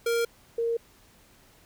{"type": "tone pair in turn", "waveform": ["square", "sine"], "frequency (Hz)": [466.5, 463.5], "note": ["A#4", "A#4"], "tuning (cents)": [1, -10], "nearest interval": "unison", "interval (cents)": 11, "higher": "first", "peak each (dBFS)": -24, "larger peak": "neither", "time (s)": [[0.06, 0.25], [0.58, 0.77]], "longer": "neither", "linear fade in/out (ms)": 5, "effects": ["pink hiss -58 dBFS RMS until 1.65 s"]}